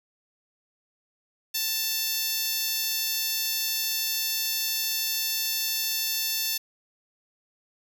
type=tone with high-pass filter; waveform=10% pulse; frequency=887 Hz; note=A5; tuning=14 cents sharp; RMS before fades=-28 dBFS; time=1.54-6.58 s; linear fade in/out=10 ms; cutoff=5200 Hz; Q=0.54; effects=9-bit